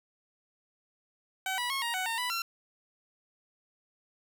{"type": "tone with pitch steps", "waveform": "15% pulse", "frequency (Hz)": [760, 975, 1088, 939, 746, 913, 989, 1362], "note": ["F#5", "B5", "C#6", "A#5", "F#5", "A#5", "B5", "F6"], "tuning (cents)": [46, -23, -33, 12, 14, -36, 2, -44], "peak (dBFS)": -24, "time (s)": [1.46, 2.42], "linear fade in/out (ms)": 2, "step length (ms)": 120, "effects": []}